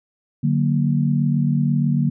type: chord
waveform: sine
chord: D augmented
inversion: none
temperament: equal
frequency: 146.83 / 185 / 233.1 Hz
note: D3 / F#3 / A#3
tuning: 0 / 0 / 0 cents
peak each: -18 / -23 / -21 dBFS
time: 0.43-2.1 s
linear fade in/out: 10 ms
effects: none